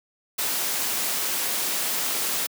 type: noise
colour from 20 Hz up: white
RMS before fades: -26 dBFS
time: 0.38-2.47 s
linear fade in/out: 10 ms
effects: high-pass 200 Hz 12 dB/octave